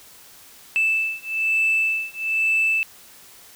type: beating tone pair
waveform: sine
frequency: 2637 / 2638.1 Hz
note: E7 / E7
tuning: 0 / +1 cents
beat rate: 1.1 Hz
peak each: -21 dBFS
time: 0.76-2.83 s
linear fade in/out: 0 ms
effects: tanh soft clip ceiling -13 dBFS + white hiss -47 dBFS RMS until 3.55 s